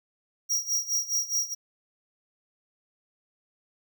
square tone with tremolo, 5690 Hz, F8, 31 cents sharp, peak -23 dBFS, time 0.49-1.55 s, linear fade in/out 20 ms, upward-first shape sine, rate 4.8 Hz, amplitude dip 85%, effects none

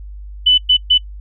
sine tone bursts at uneven times, 2998 Hz, F#7, 22 cents sharp, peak -7 dBFS, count 3, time 0.46-0.58 / 0.69-0.77 / 0.9-0.98 s, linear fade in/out 10 ms, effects noise-tail reverb RT60 0.1 s tail -23 dB re dry + added 50 Hz sine -29 dBFS peak until 1.2 s

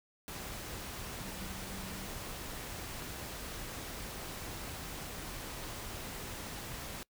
sine tone in noise, 191.2 Hz, G3, 43 cents flat, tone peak -47 dBFS, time 1.21-2.07 s, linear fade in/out 0 ms, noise pink, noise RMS -43 dBFS, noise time 0.28-7.03 s, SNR -7 dB, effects noise-tail reverb RT60 0.1 s tail -24 dB re dry

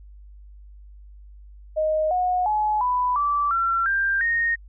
sine tone with pitch steps, 622.3 / 727.3 / 850.1 / 993.6 / 1161.3 / 1357.2 / 1586.3 / 1854.1 Hz, D#5 / F#5 / G#5 / B5 / D6 / F6 / G6 / A#6, 0 / -30 / +40 / +10 / -20 / -50 / +20 / -10 cents, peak -19 dBFS, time 1.76-4.56 s, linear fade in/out 20 ms, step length 350 ms, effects added 50 Hz sine -42 dBFS peak until 4.68 s

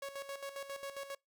sawtooth tone with tremolo, 554.4 Hz, C#5, in tune, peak -36 dBFS, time 0.02-1.15 s, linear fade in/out 5 ms, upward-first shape square, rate 7.4 Hz, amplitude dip 65%, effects noise-tail reverb RT60 0.2 s tail -26 dB re dry

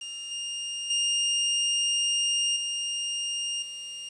sawtooth tone with level steps, 2819 Hz, F7, 16 cents sharp, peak -32 / -28 / -20 / -25 / -33 dBFS, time 0.01-4.09 s, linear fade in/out 5 ms, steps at 0.31 / 0.9 / 2.56 / 3.62 s, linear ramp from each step 5 ms, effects resampled to 22050 Hz + 9-bit

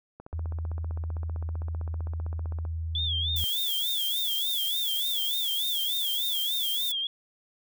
click train, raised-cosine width 1 ms, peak -29 dBFS, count 39, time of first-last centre 0.2-2.652 s, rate 15.5 Hz
sine tone, 81.3 Hz, E2, 23 cents flat, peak -29 dBFS, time 0.33-3.44 s, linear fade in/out 0 ms
sine tone with vibrato, 3400 Hz, G#7, 40 cents sharp, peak -27 dBFS, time 2.95-7.07 s, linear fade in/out 2 ms, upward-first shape sine, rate 3.4 Hz, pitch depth 130 cents each way
violet noise, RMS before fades -33 dBFS, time 3.36-6.92 s, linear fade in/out 5 ms
effects none

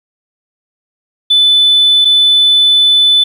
sine tone pair in turn, 3500 / 3500 Hz, A7 / A7, -10 / -10 cents, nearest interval unison, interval 0 cents, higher neither, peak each -4 dBFS, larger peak neither, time 1.3-2.05 / 2.05-3.24 s, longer second, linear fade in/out 10 ms, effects tanh soft clip ceiling -1 dBFS + 7-bit

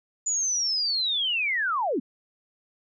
sine linear sweep, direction down, 7020 to 209 Hz, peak -23 dBFS, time 0.26-2 s, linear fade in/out 10 ms, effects none

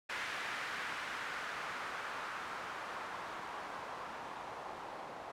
blue noise with low-pass filter sweep, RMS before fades -43 dBFS, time 0.09-5.32 s, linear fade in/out 10 ms, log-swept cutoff 1800 to 810 Hz, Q 1.6, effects none

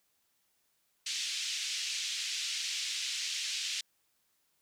pink band-pass noise, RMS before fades -36 dBFS, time 1.06-3.81 s, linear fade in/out 5 ms, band 2600 to 6900 Hz, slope 24 dB/octave, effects white hiss -75 dBFS RMS until 4.61 s

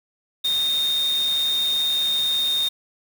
sine tone in noise, 3675 Hz, A#7, 25 cents flat, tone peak -19 dBFS, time 0.44-2.69 s, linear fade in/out 10 ms, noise white, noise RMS -34 dBFS, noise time 0.44-2.69 s, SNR +12 dB, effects none

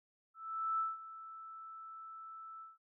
sine tone with ADSR envelope, 1318.5 Hz, E6, in tune, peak -31 dBFS, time 0.34-2.78 s, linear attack 450 ms, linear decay 180 ms, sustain -16 dB, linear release 170 ms, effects none

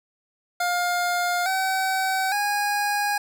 25% pulse tone with pitch steps, 707 / 762.1 / 821.6 Hz, F5 / G5 / G#5, +21 / -49 / -19 cents, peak -18 dBFS, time 0.6-3.18 s, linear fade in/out 5 ms, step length 860 ms, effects none

